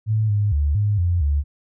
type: tone with pitch steps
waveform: sine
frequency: 108.9 / 103.4 / 72.9 / 103.7 / 87.4 / 72.2 Hz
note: A2 / G#2 / D2 / G#2 / F2 / D2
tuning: -17 / -7 / -12 / -2 / +2 / -29 cents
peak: -16 dBFS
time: 0.06-1.44 s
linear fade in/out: 50 ms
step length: 230 ms
effects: none